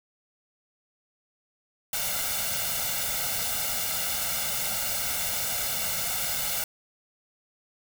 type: noise with comb filter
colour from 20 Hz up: white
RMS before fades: -29 dBFS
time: 1.93-6.64 s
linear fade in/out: 2 ms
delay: 1.4 ms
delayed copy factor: +0.85
effects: none